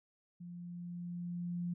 sine tone with level ramp, 174.61 Hz, F3, in tune, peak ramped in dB -45 to -34 dBFS, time 0.4-1.74 s, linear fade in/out 10 ms, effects none

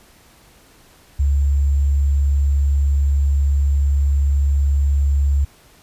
sine tone with sample-and-hold, 70.2 Hz, C#2, 22 cents sharp, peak -13 dBFS, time 1.19-5.45 s, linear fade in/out 10 ms, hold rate 7350 Hz, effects pink hiss -50 dBFS RMS until 5.82 s + resampled to 32000 Hz

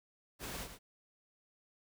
pink noise with echo, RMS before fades -43 dBFS, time 0.39-0.68 s, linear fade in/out 50 ms, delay 110 ms, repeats 1, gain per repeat -8 dB, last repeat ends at 0.79 s, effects none

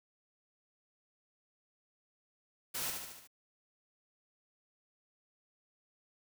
white noise with echo, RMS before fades -38 dBFS, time 2.74-2.91 s, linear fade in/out 10 ms, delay 73 ms, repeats 5, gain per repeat -4 dB, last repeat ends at 3.275 s, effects none

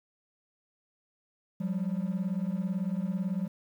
triangle beating tone pair, 178.1 / 196.1 Hz, F3 / G3, +34 / +1 cents, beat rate 18 Hz, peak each -29 dBFS, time 1.6-3.48 s, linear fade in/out 10 ms, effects tanh soft clip ceiling -21 dBFS + 10-bit

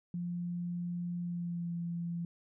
sine tone with pitch glide, 174.61 to 170.82 Hz, F3 to F3, 0 to -38 cents, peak -34 dBFS, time 0.14-2.25 s, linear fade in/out 2 ms, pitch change -38 cents, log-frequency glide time 1.21-1.74 s, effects none

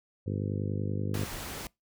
harmonic tone, 50.3 Hz, G1, 45 cents sharp, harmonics 2 / 3 / 4 / 5 / 6 / 7 / 8 / 9 / 10, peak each -32 / -36 / -38 / -40 / -42 / -43 / -44 / -45 / -46 dBFS, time 0.26-1.25 s, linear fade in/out 10 ms
pink noise, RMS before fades -39 dBFS, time 1.14-1.67 s, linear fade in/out 2 ms
effects noise-tail reverb RT60 0.2 s tail -25 dB re dry

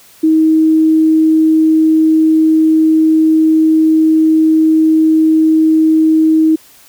sine tone, 316.7 Hz, D#4, 31 cents sharp, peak -6 dBFS, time 0.23-6.56 s, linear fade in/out 10 ms, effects white hiss -43 dBFS RMS until 6.88 s

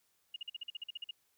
sine tone bursts, 2858 Hz, F7, 39 cents sharp, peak -38 dBFS, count 12, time 0.34-1.11 s, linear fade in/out 5 ms, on 22 ms, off 46 ms, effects white hiss -75 dBFS RMS until 1.37 s

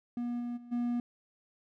triangle tone with level steps, 240.5 Hz, B3, 46 cents flat, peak -30 / -32 / -45 / -27 dBFS, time 0.17-1 s, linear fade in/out 2 ms, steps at 0.39 / 0.56 / 0.71 s, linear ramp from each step 20 ms, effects none

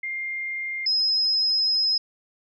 sine tone pair in turn, 2111 / 5104 Hz, C7 / D#8, +15 / +43 cents, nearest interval octave + minor third, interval 1528 cents, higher second, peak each -27 / -19 dBFS, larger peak second, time 0.03-0.86 / 0.86-1.98 s, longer second, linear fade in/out 5 ms, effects none

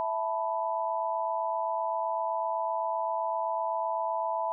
sine chord, E suspended fourth, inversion none, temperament equal, 659.3 / 880 / 987.8 Hz, E5 / A5 / B5, 0 / 0 / 0 cents, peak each -32 dBFS, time 0-4.52 s, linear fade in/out 0 ms, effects none

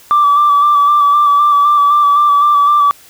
sine tone with vibrato, 1165 Hz, D6, 14 cents flat, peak -5 dBFS, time 0.11-2.91 s, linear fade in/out 0 ms, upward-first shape square, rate 3.9 Hz, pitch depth 24 cents each way, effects tanh soft clip ceiling -3 dBFS + white hiss -42 dBFS RMS until 3.09 s

